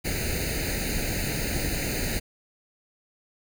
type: noise with comb filter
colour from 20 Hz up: pink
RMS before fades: -28 dBFS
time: 0.04-2.2 s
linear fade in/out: 20 ms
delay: 0.45 ms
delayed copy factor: +0.95
effects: none